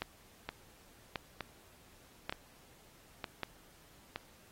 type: two click trains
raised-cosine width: 0.3 ms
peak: -19 / -21 dBFS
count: 4 / 5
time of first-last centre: 0.02-3.433 / 0.49-4.16 s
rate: 0.879 / 1.09 Hz
effects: pink hiss -62 dBFS RMS until 4.51 s + AAC 48 kbps